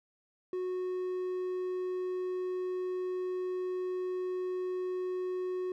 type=tone; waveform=triangle; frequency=366.8 Hz; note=F#4; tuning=15 cents flat; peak=-30 dBFS; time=0.53-5.72 s; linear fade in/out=2 ms; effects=none